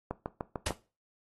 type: click train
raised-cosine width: 1 ms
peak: -19 dBFS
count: 5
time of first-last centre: 0.11-0.707 s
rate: 6.7 Hz
type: noise with exponential decay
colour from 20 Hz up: pink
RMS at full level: -26 dBFS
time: 0.66-0.76 s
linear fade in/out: 5 ms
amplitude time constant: 20 ms
effects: noise-tail reverb RT60 0.3 s tail -17 dB re dry + AAC 32 kbps